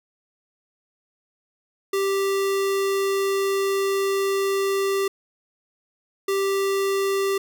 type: tone pair in turn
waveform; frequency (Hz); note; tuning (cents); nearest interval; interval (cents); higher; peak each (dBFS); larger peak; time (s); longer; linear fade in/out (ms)
square; 392 / 392; G4 / G4; 0 / 0; unison; 0; neither; -21; neither; 1.93-5.08 / 6.28-7.38; first; 5
effects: none